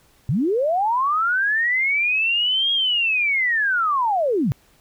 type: linear two-way sweep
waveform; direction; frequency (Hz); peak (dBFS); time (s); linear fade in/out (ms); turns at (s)
sine; up then down; 109.6 to 3287 to 109.6; -17; 0.29-4.52; 0; 2.72
effects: pink hiss -57 dBFS RMS until 4.8 s